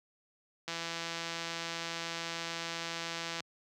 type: click train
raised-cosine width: 0.2 ms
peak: -20 dBFS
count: 456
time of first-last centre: 0.68-3.405 s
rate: 167 Hz
effects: high-pass 100 Hz 12 dB/octave